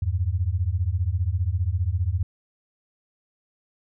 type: beating tone pair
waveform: sine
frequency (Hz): 82.41 / 97.41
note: E2 / G2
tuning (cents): 0 / -10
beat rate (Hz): 15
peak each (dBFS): -24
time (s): 0.02-2.23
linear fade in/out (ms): 5
effects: none